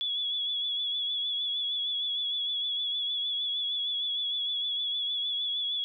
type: tone with vibrato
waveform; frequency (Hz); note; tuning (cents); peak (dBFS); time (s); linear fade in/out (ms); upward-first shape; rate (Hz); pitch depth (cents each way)
sine; 3397; G#7; +38; -28; 0.01-5.84; 0; sine; 6.5; 38
effects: none